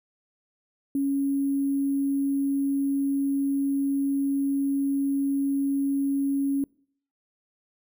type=tone with sample-and-hold; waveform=sine; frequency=277.2 Hz; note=C#4; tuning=in tune; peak=-22 dBFS; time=0.95-6.64 s; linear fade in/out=2 ms; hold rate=11025 Hz; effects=noise-tail reverb RT60 0.6 s tail -26 dB re dry